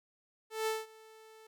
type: tone with ADSR envelope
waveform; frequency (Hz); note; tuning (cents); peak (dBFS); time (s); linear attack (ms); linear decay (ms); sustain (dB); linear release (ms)
sawtooth; 440; A4; 0; -26; 0.5-1.47; 170; 190; -24; 5
effects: none